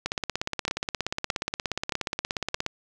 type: two click trains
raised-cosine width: 0.2 ms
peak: -10 / -10 dBFS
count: 45 / 4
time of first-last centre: 0.06-2.664 / 0.68-2.543 s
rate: 16.9 / 1.61 Hz
effects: none